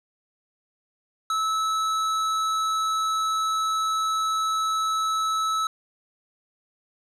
sine tone with hard clipping, 1303 Hz, E6, 20 cents flat, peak -24 dBFS, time 1.3-5.67 s, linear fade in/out 2 ms, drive 12 dB, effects none

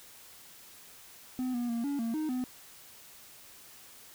triangle tone with pitch steps, 254.4 / 241.1 / 233 / 283.6 / 229.4 / 310 / 252.6 Hz, C4 / B3 / A#3 / C#4 / A#3 / D#4 / B3, -48 / -41 / -1 / +40 / -28 / -6 / +39 cents, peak -28 dBFS, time 1.39-2.44 s, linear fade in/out 0 ms, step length 150 ms, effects white hiss -53 dBFS RMS until 4.14 s

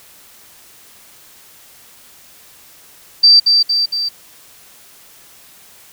sine tone with echo, 4667 Hz, D8, 12 cents flat, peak -4 dBFS, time 3.23-3.4 s, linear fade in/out 10 ms, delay 230 ms, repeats 3, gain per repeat -4 dB, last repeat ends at 4.09 s, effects white hiss -44 dBFS RMS until 5.92 s

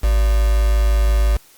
sine tone with quantisation, 52.9 Hz, G#1, 33 cents sharp, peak -12 dBFS, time 0.03-1.37 s, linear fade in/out 10 ms, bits 4, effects white hiss -49 dBFS RMS until 1.57 s + Opus 48 kbps

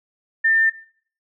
sine tone, 1797 Hz, A6, 36 cents sharp, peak -14 dBFS, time 0.44-0.7 s, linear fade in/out 10 ms, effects noise-tail reverb RT60 0.5 s tail -17 dB re dry

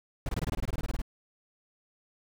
brown noise bursts, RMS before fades -30 dBFS, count 15, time 0.26-1.018 s, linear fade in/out 2 ms, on 30 ms, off 22 ms, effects none

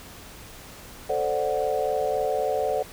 sine chord, D dominant seventh, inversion second, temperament equal, 440 / 523.3 / 587.3 / 740 Hz, A4 / C5 / D5 / F#5, 0 / 0 / 0 / 0 cents, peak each -28 dBFS, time 1.09-2.83 s, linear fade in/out 10 ms, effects pink hiss -44 dBFS RMS until 2.92 s

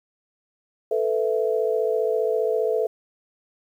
sine chord, A suspended second, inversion none, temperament just, 440 / 495 / 660 Hz, A4 / B4 / E5, 0 / +4 / +2 cents, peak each -22 / -25 / -27 dBFS, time 0.91-2.87 s, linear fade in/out 5 ms, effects 9-bit

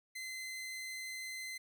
sawtooth tone, 2058 Hz, C7, 29 cents flat, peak -38 dBFS, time 0.15-1.58 s, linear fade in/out 10 ms, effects none

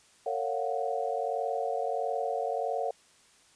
sine chord, Gb major seventh, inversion first, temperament equal with one note detuned, 455.3 / 554.4 / 698.5 / 740 Hz, Bb4 / Db5 / F5 / Gb5, -41 / 0 / 0 / 0 cents, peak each -34 dBFS, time 0.26-2.91 s, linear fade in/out 5 ms, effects white hiss -61 dBFS RMS until 3.55 s + resampled to 22050 Hz

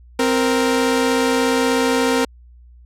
sawtooth tone pair together, 261.4 / 466.2 Hz, C4 / A#4, -1 / 0 cents, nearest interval minor seventh, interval 1001 cents, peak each -14 dBFS, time 0.19-2.25 s, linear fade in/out 5 ms, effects added 60 Hz sine -42 dBFS peak until 2.85 s + low-pass 11000 Hz 12 dB/octave

